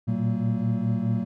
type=tone cluster; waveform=triangle; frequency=114.4 / 119.2 / 188.5 / 228 Hz; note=A#2 / A#2 / F#3 / A#3; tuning=-32 / +39 / +32 / -38 cents; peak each=-26 dBFS; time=0.07-1.25 s; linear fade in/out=20 ms; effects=none